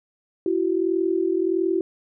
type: tone pair together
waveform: sine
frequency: 336.4 / 377.9 Hz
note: E4 / F#4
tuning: +35 / +37 cents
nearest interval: major second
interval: 202 cents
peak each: -22 dBFS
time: 0.46-1.81 s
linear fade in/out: 2 ms
effects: none